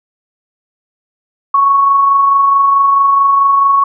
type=tone with amplitude modulation; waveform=sine; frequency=1108.7 Hz; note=C#6; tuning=in tune; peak=-5 dBFS; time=1.54-3.84 s; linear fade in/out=5 ms; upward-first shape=sine; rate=24.6 Hz; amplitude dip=30%; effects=none